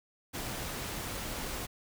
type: noise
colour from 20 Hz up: pink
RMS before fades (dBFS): -38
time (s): 0.33-1.67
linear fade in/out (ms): 20
effects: none